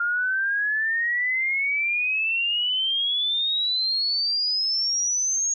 sine exponential sweep, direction up, 1399 to 6645 Hz, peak -21 dBFS, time 0-5.54 s, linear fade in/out 5 ms, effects none

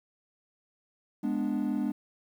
triangle chord, G# diminished, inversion none, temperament equal, 207.7 / 246.9 / 293.7 Hz, G#3 / B3 / D4, 0 / 0 / 0 cents, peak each -29 dBFS, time 1.23-1.92 s, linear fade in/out 10 ms, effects tanh soft clip ceiling -19 dBFS + 10-bit

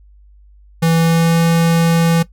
square tone with pitch glide, 164.81 to 166.63 Hz, E3 to E3, 0 to +19 cents, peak -11 dBFS, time 0.82-2.23 s, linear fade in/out 10 ms, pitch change +19 cents, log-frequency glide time 0.94-1.39 s, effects noise-tail reverb RT60 0.1 s tail -17 dB re dry + added 50 Hz sine -42 dBFS peak until 2.32 s

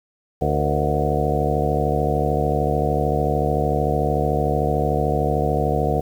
harmonic tone with a mistuned harmonic, 73.42 Hz, D2, in tune, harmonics 1 / 2 / 3 / 4 / 5 / 6 / 7 / 8 / 9 / 10, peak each -25 / -24 / -29 / -30 / -30 / -25 / -28 / -30 / -28 / -25 dBFS, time 0.41-6.01 s, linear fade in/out 10 ms, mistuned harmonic 6, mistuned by +67 cents, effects 8-bit

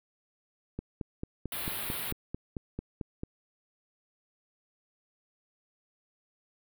click train, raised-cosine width 3 ms, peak -22 dBFS, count 12, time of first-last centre 0.79-3.234 s, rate 4.5 Hz
white band-stop noise, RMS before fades -36 dBFS, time 1.52-2.12 s, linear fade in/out 2 ms, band 4200 to 9600 Hz, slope 48 dB/octave
effects none

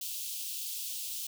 white high-pass noise, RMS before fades -38 dBFS, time 0.01-1.27 s, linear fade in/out 5 ms, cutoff 2800 Hz, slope 48 dB/octave, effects none

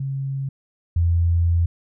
sine tone pair in turn, 136.1 / 84.95 Hz, C#3 / F2, -31 / -47 cents, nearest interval minor sixth, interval 816 cents, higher first, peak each -23 / -15 dBFS, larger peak second, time 0-0.49 / 0.96-1.66 s, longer second, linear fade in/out 5 ms, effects none

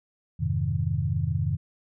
sine chord, F minor seventh, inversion none, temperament equal, 87.31 / 103.83 / 130.81 / 155.56 Hz, F2 / Ab2 / C3 / Eb3, 0 / 0 / 0 / 0 cents, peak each -29 dBFS, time 0.39-1.57 s, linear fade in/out 20 ms, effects none

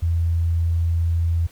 sine tone, 83.8 Hz, E2, 29 cents sharp, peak -17 dBFS, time 0.02-1.47 s, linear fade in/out 10 ms, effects pink hiss -51 dBFS RMS until 1.51 s

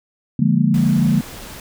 sine chord, Bb dominant seventh, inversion first, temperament equal with one note detuned, 146.83 / 174.61 / 206.2 / 233.1 Hz, D3 / F3 / Ab3 / Bb3, 0 / 0 / -12 / 0 cents, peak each -18 dBFS, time 0.39-1.21 s, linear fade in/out 5 ms
pink noise, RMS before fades -35 dBFS, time 0.74-1.6 s, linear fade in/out 2 ms
effects none

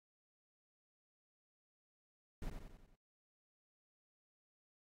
brown noise with echo, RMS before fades -42 dBFS, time 2.42-2.5 s, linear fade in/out 2 ms, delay 91 ms, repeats 5, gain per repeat -5 dB, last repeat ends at 2.955 s, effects noise-tail reverb RT60 0.1 s tail -23 dB re dry + AAC 48 kbps

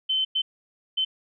sine tone bursts at uneven times, 3070 Hz, G7, 37 cents flat, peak -21 dBFS, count 3, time 0.09-0.25 / 0.35-0.42 / 0.97-1.05 s, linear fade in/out 10 ms, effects none

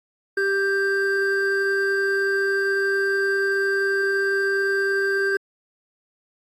triangle tone pair together, 392.7 / 1577.6 Hz, G4 / G6, +3 / +11 cents, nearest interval 2 octaves, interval 2408 cents, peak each -20 / -20 dBFS, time 0.37-5.37 s, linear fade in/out 5 ms, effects AAC 48 kbps

